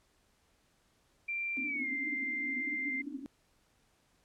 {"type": "tone with pitch glide", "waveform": "sine", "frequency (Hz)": [2363, 2093], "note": ["D7", "C7"], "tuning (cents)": [10, 0], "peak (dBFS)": -33, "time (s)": [1.28, 3.02], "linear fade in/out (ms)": 10, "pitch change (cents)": -210, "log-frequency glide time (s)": [1.65, 1.89]}
{"type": "band-pass noise", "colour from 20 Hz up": "pink", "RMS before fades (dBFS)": -43, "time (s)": [1.57, 3.26], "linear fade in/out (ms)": 0, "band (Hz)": [250, 300], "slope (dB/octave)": 96}
{"effects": ["pink hiss -71 dBFS RMS until 4.24 s", "low-pass 11000 Hz 12 dB/octave"]}